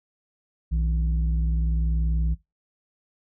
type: tone pair together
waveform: sine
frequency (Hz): 60.46 / 160.8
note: B1 / E3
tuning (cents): -36 / -43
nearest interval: octave + perfect fourth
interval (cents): 1693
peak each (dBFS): -20 / -28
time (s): 0.71-2.35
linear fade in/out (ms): 20
effects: noise-tail reverb RT60 0.2 s tail -19 dB re dry + tanh soft clip ceiling -16 dBFS